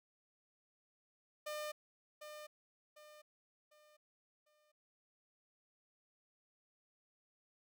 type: tone with echo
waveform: sawtooth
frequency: 603 Hz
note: D5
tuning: 46 cents sharp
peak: -37 dBFS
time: 1.46-1.72 s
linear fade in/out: 10 ms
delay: 750 ms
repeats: 4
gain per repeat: -8 dB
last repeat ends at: 4.72 s
effects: none